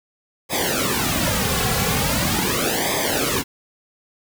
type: noise with flanger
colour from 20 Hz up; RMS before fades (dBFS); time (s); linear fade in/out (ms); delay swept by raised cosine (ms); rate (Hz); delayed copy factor
pink; -21; 0.49-3.44; 50; 0.7 to 3.3; 0.41; -1
effects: none